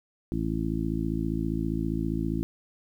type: harmonic tone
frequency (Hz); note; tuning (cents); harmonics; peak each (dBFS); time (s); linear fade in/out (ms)
55; A1; 0; 1 / 2 / 3 / 4 / 5 / 6; -33 / -36 / -32 / -34 / -32 / -33; 0.32-2.43; 0
effects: 10-bit